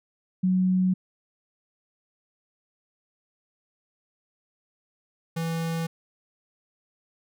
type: tone pair in turn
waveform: sine / square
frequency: 185 / 164.82 Hz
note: F#3 / E3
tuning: 0 / 0 cents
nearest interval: major second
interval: 200 cents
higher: first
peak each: -19 / -27 dBFS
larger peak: first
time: 0.43-0.94 / 5.36-5.87 s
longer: neither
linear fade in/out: 10 ms
effects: none